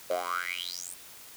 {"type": "tone with high-pass filter sweep", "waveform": "10% pulse", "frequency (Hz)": 88.6, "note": "F2", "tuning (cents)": 25, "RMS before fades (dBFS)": -34, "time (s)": [0.1, 0.94], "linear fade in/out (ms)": 5, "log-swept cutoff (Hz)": [550, 9600], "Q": 9.7, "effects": ["white hiss -49 dBFS RMS until 1.36 s"]}